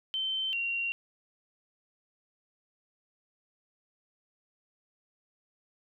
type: tone pair in turn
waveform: sine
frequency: 3092 / 2755 Hz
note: G7 / F7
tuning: -24 / -24 cents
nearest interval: major second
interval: 200 cents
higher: first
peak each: -29 / -29 dBFS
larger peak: neither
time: 0.14-0.53 / 0.53-0.92 s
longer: neither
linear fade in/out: 0 ms
effects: none